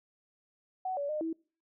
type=tone with pitch steps; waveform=sine; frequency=748 / 570 / 609 / 325.5 Hz; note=F#5 / C#5 / D#5 / E4; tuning=+19 / +48 / -37 / -22 cents; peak=-31 dBFS; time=0.85-1.33 s; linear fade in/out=5 ms; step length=120 ms; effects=noise-tail reverb RT60 0.4 s tail -26 dB re dry